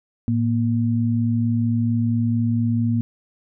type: tone pair together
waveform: sine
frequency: 111.2 / 235.6 Hz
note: A2 / A#3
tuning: +19 / +19 cents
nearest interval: octave + minor second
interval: 1300 cents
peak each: -20 dBFS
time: 0.28-3.01 s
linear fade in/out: 0 ms
effects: none